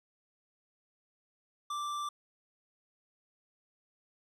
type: tone with tanh clipping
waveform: sine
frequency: 1174.7 Hz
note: D6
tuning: in tune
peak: -36 dBFS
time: 1.7-2.09 s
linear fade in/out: 5 ms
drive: 15 dB
effects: none